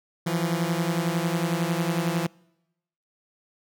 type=beating tone pair; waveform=sawtooth; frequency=164.81 / 175.81 Hz; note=E3 / F3; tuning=0 / +12 cents; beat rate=11 Hz; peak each=-22 / -23 dBFS; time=0.26-2.27 s; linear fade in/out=10 ms; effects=noise-tail reverb RT60 0.9 s tail -26 dB re dry